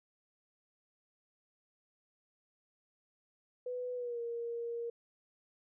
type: tone with pitch glide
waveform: sine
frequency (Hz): 496.6 to 468.7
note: B4 to A#4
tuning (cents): +9 to +9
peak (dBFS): -36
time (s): 3.66-4.9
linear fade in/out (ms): 5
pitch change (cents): -100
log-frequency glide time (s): 3.95-4.2
effects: none